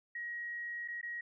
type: tone with dropouts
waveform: sine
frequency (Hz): 1896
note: A#6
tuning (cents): +29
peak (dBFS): -38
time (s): 0.15-1.21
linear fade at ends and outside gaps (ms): 5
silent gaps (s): 0.878-0.883 / 1.014-1.029
effects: none